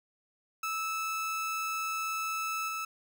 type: tone with level steps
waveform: 30% pulse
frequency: 1309 Hz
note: E6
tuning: 13 cents flat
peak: -29 / -31 dBFS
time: 0.63-2.85 s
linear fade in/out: 5 ms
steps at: 2.68 s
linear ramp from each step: 10 ms
effects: none